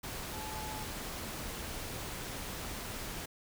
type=tone in noise; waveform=sine; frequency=862 Hz; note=A5; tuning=36 cents flat; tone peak=-43 dBFS; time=0.33-0.84 s; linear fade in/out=10 ms; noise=pink; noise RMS=-41 dBFS; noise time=0.03-3.26 s; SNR=-5 dB; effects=none